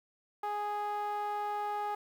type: tone with band-pass filter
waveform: sawtooth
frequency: 414.8 Hz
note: G#4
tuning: 2 cents flat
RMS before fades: -35 dBFS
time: 0.43-1.95 s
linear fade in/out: 5 ms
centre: 940 Hz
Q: 4.5
effects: 10-bit